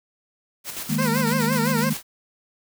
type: noise with tremolo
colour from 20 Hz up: white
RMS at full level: -31 dBFS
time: 0.64-2.03 s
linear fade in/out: 50 ms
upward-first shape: square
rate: 7.9 Hz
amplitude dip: 45%
type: chord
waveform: sine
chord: D# suspended fourth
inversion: none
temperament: equal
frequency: 155.56 / 207.7 / 233.1 Hz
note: D#3 / G#3 / A#3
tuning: 0 / 0 / 0 cents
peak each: -25 dBFS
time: 0.89-1.94 s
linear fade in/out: 10 ms
type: tone with vibrato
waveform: 15% pulse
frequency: 491.9 Hz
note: B4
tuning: 7 cents flat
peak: -17 dBFS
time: 0.98-1.9 s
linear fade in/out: 10 ms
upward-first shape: sine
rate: 5.9 Hz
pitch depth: 140 cents each way
effects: none